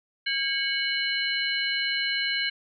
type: tone cluster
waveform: sine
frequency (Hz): 1621 / 2212 / 2961 / 4121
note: G#6 / C#7 / F#7 / C8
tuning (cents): -42 / -4 / +1 / -27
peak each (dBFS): -30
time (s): 0.26-2.5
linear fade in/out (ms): 10
effects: none